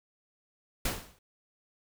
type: noise with exponential decay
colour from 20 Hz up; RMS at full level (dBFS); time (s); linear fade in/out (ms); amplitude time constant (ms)
pink; -27; 0.85-1.19; 5; 72
effects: none